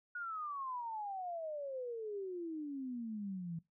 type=exponential sweep; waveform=sine; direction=down; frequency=1462 to 161.9 Hz; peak=-39 dBFS; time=0.15-3.59 s; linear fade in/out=5 ms; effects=noise-tail reverb RT60 0.2 s tail -20 dB re dry